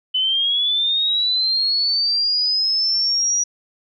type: linear sweep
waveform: sine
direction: up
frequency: 3000 to 5800 Hz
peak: -16 dBFS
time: 0.14-3.44 s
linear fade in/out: 10 ms
effects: none